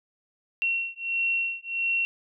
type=beating tone pair; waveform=sine; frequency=2727 / 2728.5 Hz; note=F7 / F7; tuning=-42 / -41 cents; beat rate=1.5 Hz; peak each=-28 dBFS; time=0.62-2.05 s; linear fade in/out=0 ms; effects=none